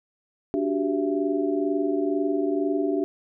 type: tone cluster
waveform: sine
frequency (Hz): 292 / 370.2 / 392.3 / 668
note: D4 / F#4 / G4 / E5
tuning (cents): -10 / +1 / +1 / +23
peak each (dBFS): -25 / -28 / -27 / -32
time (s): 0.54-3.04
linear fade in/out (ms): 0
effects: none